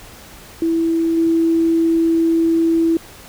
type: tone with level steps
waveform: sine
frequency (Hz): 329.5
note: E4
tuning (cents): -1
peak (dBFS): -14 / -12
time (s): 0.62-2.97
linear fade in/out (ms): 2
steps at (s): 1.17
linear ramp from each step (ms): 5
effects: pink hiss -40 dBFS RMS until 3.28 s